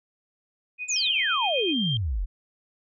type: tone with tremolo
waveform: sine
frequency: 2489 Hz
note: D#7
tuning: in tune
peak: -27 dBFS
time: 0.78-1.74 s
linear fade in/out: 50 ms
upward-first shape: sine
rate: 7.8 Hz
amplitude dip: 80%
type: exponential sweep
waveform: sine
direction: down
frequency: 7459 to 37.97 Hz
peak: -24 dBFS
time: 0.88-2.26 s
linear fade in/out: 20 ms
type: tone with pitch glide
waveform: sine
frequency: 3146 to 3177 Hz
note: G7 to G7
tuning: +6 to +23 cents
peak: -26 dBFS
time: 0.96-1.97 s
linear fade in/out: 2 ms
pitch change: +17 cents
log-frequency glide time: 1.2-1.45 s
effects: none